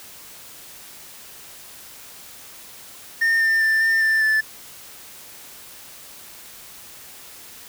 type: tone with pitch steps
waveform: triangle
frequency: 1820 / 1798 / 1777 / 1802 / 1776 / 1751 Hz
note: A#6 / A6 / A6 / A6 / A6 / A6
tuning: -42 / +37 / +17 / +41 / +16 / -9 cents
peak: -14 dBFS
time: 3.21-4.41 s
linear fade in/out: 10 ms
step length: 200 ms
effects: white hiss -42 dBFS RMS until 7.68 s